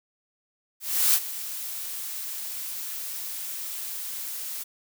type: noise with ADSR envelope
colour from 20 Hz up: blue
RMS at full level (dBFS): -19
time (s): 0.8-4.64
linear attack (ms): 340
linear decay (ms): 53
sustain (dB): -15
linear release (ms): 16
effects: none

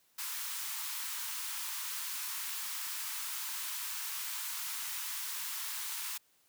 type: high-pass noise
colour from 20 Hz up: white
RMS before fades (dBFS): -39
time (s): 0.18-6.18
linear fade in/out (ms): 10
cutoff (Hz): 860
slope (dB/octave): 96
effects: white hiss -70 dBFS RMS until 6.48 s + high-pass 60 Hz 12 dB/octave

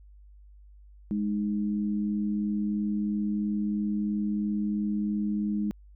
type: tone pair together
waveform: sine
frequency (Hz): 207.7 / 310.7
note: G#3 / D#4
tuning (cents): 0 / -2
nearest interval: perfect fifth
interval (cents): 698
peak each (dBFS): -26 / -34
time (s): 1.11-5.71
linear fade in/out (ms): 0
effects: added 50 Hz sine -49 dBFS peak until 5.95 s

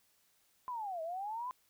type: linear two-way sweep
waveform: sine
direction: down then up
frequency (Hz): 1028 to 629 to 1028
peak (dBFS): -37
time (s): 0.68-1.51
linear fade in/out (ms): 0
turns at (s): 1.02
effects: white hiss -72 dBFS RMS until 1.69 s

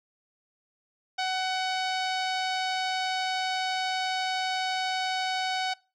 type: tone with low-pass filter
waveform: sawtooth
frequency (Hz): 749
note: F#5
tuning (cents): +21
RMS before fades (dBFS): -29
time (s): 1.18-5.74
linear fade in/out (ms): 10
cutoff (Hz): 4500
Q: 2.1
effects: noise-tail reverb RT60 0.3 s tail -22 dB re dry

